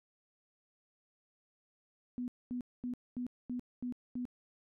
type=tone bursts; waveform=sine; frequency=246.9 Hz; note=B3; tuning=in tune; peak=-35 dBFS; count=7; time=2.18-4.253 s; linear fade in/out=0 ms; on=99 ms; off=230 ms; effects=none